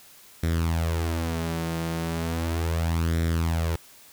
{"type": "tone with flanger", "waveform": "sawtooth", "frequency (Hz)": 82.6, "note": "E2", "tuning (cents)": 4, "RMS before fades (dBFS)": -26, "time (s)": [0.43, 3.76], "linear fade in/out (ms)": 5, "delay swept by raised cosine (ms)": [0.53, 5.73], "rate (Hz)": 0.36, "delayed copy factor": 0.65, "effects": ["white hiss -51 dBFS RMS until 4.12 s"]}